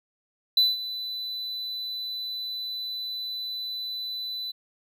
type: tone with ADSR envelope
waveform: triangle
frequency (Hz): 3995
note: B7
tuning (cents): +19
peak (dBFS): -14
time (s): 0.57-4.52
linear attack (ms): 3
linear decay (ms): 190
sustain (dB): -15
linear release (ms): 16
effects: none